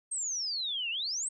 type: exponential two-way sweep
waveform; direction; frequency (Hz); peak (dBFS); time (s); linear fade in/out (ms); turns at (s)
sine; down then up; 8560 to 2637 to 8560; -31; 0.11-1.29; 10; 0.9
effects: none